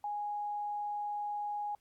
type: tone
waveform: sine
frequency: 828 Hz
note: G#5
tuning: 5 cents flat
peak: -34 dBFS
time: 0.04-1.75 s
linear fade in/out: 2 ms
effects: pink hiss -75 dBFS RMS until 1.8 s + AAC 64 kbps